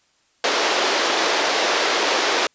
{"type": "band-pass noise", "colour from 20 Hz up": "pink", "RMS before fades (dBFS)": -20, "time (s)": [0.44, 2.47], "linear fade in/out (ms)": 2, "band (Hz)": [370, 5900], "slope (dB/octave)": 24, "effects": ["white hiss -62 dBFS RMS until 2.54 s", "resampled to 16000 Hz"]}